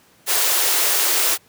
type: high-pass noise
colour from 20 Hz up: white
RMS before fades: -18 dBFS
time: 0.26-1.38 s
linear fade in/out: 50 ms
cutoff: 320 Hz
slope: 96 dB/octave
effects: pink hiss -54 dBFS RMS until 1.48 s + high-pass 100 Hz 12 dB/octave